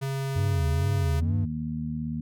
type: tone with pitch glide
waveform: square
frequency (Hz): 135.9 to 136.92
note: C#3 to C#3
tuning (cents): -34 to -21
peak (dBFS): -28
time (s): 0.01-1.21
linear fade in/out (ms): 20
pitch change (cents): +13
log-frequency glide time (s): 0.45-0.55
type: tone with vibrato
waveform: triangle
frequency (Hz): 88.2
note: F2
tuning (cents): +18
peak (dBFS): -21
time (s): 0.35-1.46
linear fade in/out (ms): 20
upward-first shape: sine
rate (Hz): 2.2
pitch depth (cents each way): 210
type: harmonic tone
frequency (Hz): 77.78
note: D#2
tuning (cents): 0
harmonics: 1 / 2 / 3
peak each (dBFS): -38 / -32 / -31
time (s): 1.22-2.21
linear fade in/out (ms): 5
effects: none